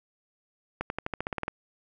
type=accelerating click train; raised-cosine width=0.5 ms; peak=-15 dBFS; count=11; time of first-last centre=0.81-1.481 s; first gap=91 ms; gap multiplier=0.93; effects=none

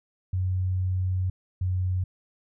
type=tone pair in turn; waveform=sine; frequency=92.5 / 91.91 Hz; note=F#2 / F#2; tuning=0 / -11 cents; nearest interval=unison; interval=11 cents; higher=first; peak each=-23 dBFS; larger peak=neither; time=0.33-1.3 / 1.61-2.04 s; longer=first; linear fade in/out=5 ms; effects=none

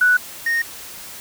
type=tone pair in turn; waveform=sine / triangle; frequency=1480 / 1850.6 Hz; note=F#6 / A#6; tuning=0 / -13 cents; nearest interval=major third; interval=387 cents; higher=second; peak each=-11 / -15 dBFS; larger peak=first; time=0.01-0.17 / 0.46-0.62 s; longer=neither; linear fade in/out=5 ms; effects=white hiss -36 dBFS RMS until 1.2 s

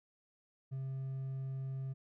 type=tone with hard clipping; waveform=triangle; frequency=133.6 Hz; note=C3; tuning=36 cents sharp; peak=-38 dBFS; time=0.71-1.94 s; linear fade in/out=20 ms; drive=5 dB; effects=none

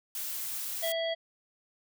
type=noise; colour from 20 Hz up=blue; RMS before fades=-36 dBFS; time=0.15-0.92 s; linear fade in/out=2 ms
type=harmonic tone; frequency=659.3 Hz; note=E5; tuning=in tune; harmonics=1 / 3 / 5 / 7; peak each=-30 / -39 / -36 / -47 dBFS; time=0.82-1.15 s; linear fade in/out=20 ms
effects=none

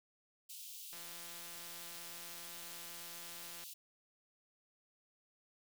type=high-pass noise; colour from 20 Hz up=white; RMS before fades=-50 dBFS; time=0.49-3.74 s; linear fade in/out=10 ms; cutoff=2700 Hz; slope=48 dB/octave
type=click train; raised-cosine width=0.2 ms; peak=-36 dBFS; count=464; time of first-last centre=0.93-3.638 s; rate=171 Hz
effects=none

